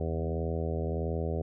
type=harmonic tone with a mistuned harmonic; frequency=81.5 Hz; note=E2; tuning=19 cents flat; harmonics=1 / 2 / 3 / 4 / 5 / 6 / 7 / 8 / 9; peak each=-32 / -36 / -41 / -42 / -37 / -39 / -41 / -44 / -46 dBFS; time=0-1.42 s; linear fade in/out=5 ms; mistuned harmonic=2; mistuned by=-17 cents; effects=none